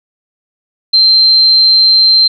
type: tone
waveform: sine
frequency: 4133 Hz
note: C8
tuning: 22 cents flat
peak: -4 dBFS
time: 0.93-2.28 s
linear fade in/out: 10 ms
effects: none